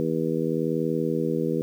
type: harmonic tone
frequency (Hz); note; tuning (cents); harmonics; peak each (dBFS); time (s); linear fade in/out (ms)
80.8; E2; -34; 2 / 3 / 4 / 5 / 6; -29 / -29 / -29 / -29 / -29; 0-1.62; 0
effects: 9-bit